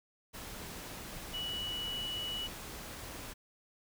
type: tone in noise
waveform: sine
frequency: 2942 Hz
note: F#7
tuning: 11 cents flat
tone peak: -36 dBFS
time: 1.33-2.48 s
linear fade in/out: 20 ms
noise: pink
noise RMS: -45 dBFS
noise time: 0.33-3.34 s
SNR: +6 dB
effects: none